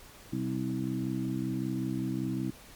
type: harmonic tone with a mistuned harmonic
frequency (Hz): 65.3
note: C2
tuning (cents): -3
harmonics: 2 / 3 / 4 / 5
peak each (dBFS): -35 / -35 / -35 / -35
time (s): 0.32-2.51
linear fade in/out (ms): 10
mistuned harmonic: 5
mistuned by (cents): -20
effects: pink hiss -52 dBFS RMS until 2.75 s + MP3 96 kbps